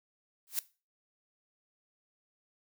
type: noise with exponential growth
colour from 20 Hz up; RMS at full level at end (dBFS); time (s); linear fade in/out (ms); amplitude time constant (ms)
blue; -28; 0.47-0.59; 0; 25
effects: noise-tail reverb RT60 0.3 s tail -18 dB re dry